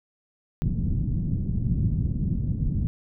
white low-pass noise, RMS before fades -25 dBFS, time 0.62-2.87 s, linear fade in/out 0 ms, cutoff 180 Hz, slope 24 dB/octave, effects none

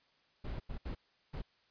brown noise bursts at uneven times, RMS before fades -40 dBFS, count 4, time 0.44-0.6 / 0.69-0.78 / 0.85-0.95 / 1.33-1.42 s, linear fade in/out 10 ms, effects white hiss -71 dBFS RMS until 1.7 s + resampled to 11025 Hz

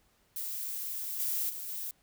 violet noise with level steps, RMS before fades -37 / -32 / -40 / -38 dBFS, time 0.36-1.91 s, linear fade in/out 2 ms, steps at 1.19 / 1.49 / 1.68 s, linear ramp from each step 10 ms, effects pink hiss -69 dBFS RMS until 2.02 s

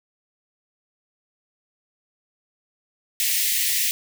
white high-pass noise, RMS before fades -22 dBFS, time 3.2-3.91 s, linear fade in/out 0 ms, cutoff 1800 Hz, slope 96 dB/octave, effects none

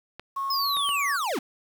clicks, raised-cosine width 0.3 ms, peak -22 dBFS, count 3, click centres 0.196 / 0.769 / 0.891 s
sine tone with pitch glide, 1093 to 1133.5 Hz, C#6 to C#6, -25 to +38 cents, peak -26 dBFS, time 0.36-1.17 s, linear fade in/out 10 ms, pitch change +63 cents, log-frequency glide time 0.56-0.69 s
square linear sweep, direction down, 5220 to 207.7 Hz, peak -26 dBFS, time 0.5-1.39 s, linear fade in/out 5 ms
effects 8-bit

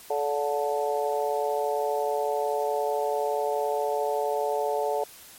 harmonic tone with a mistuned harmonic, 144.7 Hz, D3, 25 cents flat, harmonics 3 / 4 / 5 / 6, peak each -28 / -29 / -30 / -31 dBFS, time 0.1-5.04 s, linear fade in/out 5 ms, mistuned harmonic 6, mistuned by +23 cents, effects white hiss -48 dBFS RMS until 5.38 s + MP3 64 kbps

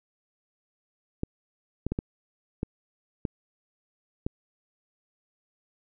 clicks, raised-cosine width 3 ms, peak -15 dBFS, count 7, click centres 1.234 / 1.866 / 1.92 / 1.989 / 2.631 / 3.252 / 4.265 s, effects none

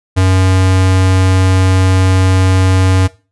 square tone, 93.8 Hz, F#2, 24 cents sharp, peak -8 dBFS, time 0.16-3.08 s, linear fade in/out 20 ms, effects noise-tail reverb RT60 0.3 s tail -18 dB re dry + resampled to 24000 Hz

